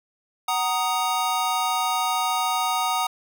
square chord, D# minor, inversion first, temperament just, 746.7 / 933.4 / 1244.5 Hz, F#5 / A#5 / D#6, +16 / +2 / 0 cents, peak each -27 dBFS, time 0.48-3.07 s, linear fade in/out 5 ms, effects none

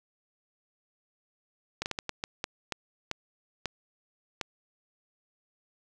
slowing click train, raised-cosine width 0.2 ms, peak -14 dBFS, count 11, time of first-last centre 1.82-4.412 s, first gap 39 ms, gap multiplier 1.39, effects none

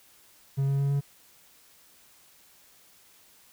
triangle tone with pitch steps, 137.1 / 138.37 / 139.66 / 140.95 Hz, C#3 / C#3 / C#3 / C#3, -19 / -3 / +13 / +29 cents, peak -21 dBFS, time 0.57-1.01 s, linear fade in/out 20 ms, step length 110 ms, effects white hiss -58 dBFS RMS until 3.52 s

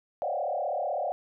sine tone with frequency modulation, 655 Hz, E5, 11 cents flat, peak -27 dBFS, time 0.22-1.12 s, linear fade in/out 0 ms, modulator 35.9 Hz, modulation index 3.1, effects none

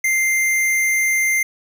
square tone, 2093 Hz, C7, in tune, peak -16 dBFS, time 0.04-1.43 s, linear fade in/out 5 ms, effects none

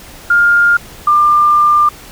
sine tone pair in turn, 1409 / 1194.8 Hz, F6 / D6, +15 / +29 cents, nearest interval minor third, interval 286 cents, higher first, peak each -6 dBFS, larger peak neither, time 0.3-0.77 / 1.07-1.89 s, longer second, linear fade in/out 5 ms, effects pink hiss -35 dBFS RMS until 2.11 s

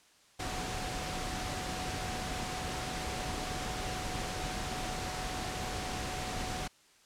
sine tone in noise, 740 Hz, F#5, in tune, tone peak -42 dBFS, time 0.39-6.68 s, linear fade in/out 10 ms, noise pink, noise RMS -37 dBFS, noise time 0.39-6.68 s, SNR -8 dB, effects white hiss -63 dBFS RMS until 7.05 s + low-pass 8000 Hz 12 dB/octave

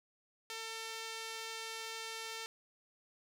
sawtooth tone with band-pass filter, 448.9 Hz, A4, 35 cents sharp, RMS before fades -44 dBFS, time 0.5-2.46 s, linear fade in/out 0 ms, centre 4600 Hz, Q 0.65, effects none

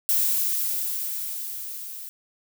violet noise with level ramp, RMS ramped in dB -21 to -38 dBFS, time 0.09-2.09 s, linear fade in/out 0 ms, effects none

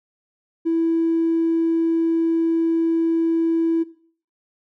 triangle tone with tanh clipping, 329.6 Hz, E4, in tune, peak -16 dBFS, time 0.65-3.84 s, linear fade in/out 20 ms, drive 1 dB, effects noise-tail reverb RT60 0.5 s tail -17 dB re dry

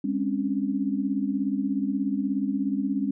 sine tone cluster, 203.2 / 265.5 / 282.2 Hz, G#3 / C4 / C#4, -38 / +25 / +31 cents, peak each -28 dBFS, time 0.04-3.11 s, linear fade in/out 5 ms, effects none

